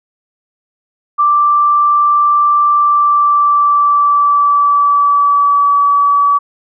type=tone with pitch glide; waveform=sine; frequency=1174.7 to 1143.9 Hz; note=D6 to D6; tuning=0 to -46 cents; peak=-7 dBFS; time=1.18-6.39 s; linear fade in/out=20 ms; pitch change=-46 cents; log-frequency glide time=2.72-5.76 s; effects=none